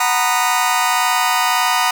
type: chord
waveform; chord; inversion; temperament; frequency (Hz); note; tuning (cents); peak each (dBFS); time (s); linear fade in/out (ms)
sawtooth; B major seventh; second; just; 740.8 / 926 / 987.8 / 1234.7; F#5 / A#5 / B5 / D#6; +2 / -12 / 0 / -14; -16; 0-1.91; 5
effects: none